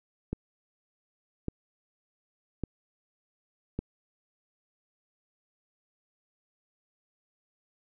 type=click train; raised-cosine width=3 ms; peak=-18 dBFS; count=4; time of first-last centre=0.33-3.79 s; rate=0.867 Hz; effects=none